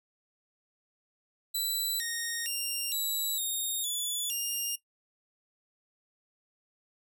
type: tone with pitch steps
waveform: 10% pulse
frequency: 3979 / 1859 / 2787 / 3918 / 3709 / 3446 / 2813 Hz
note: B7 / A#6 / F7 / B7 / A#7 / A7 / F7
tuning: +12 / -5 / -4 / -15 / -9 / -37 / +12 cents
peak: -23 dBFS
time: 1.54-4.76 s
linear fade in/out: 10 ms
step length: 460 ms
effects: noise-tail reverb RT60 0.1 s tail -17 dB re dry